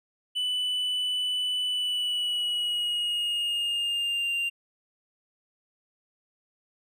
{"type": "tone with pitch glide", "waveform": "triangle", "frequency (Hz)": [2985, 2785], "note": ["F#7", "F7"], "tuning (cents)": [15, -5], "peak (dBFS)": -24, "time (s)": [0.35, 4.5], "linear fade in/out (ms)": 20, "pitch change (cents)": -120, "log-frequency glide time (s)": [1.68, 4.33], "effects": []}